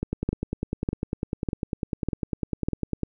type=two click trains; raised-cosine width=3 ms; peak=-13 / -11 dBFS; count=31 / 5; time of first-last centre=0.03-3.033 / 0.29-2.685 s; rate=9.99 / 1.67 Hz; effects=none